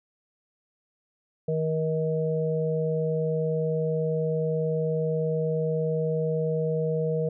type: harmonic tone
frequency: 158.3 Hz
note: D#3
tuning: 30 cents sharp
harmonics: 1 / 3 / 4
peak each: -27 / -26 / -34 dBFS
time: 1.48-7.29 s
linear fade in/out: 5 ms
effects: none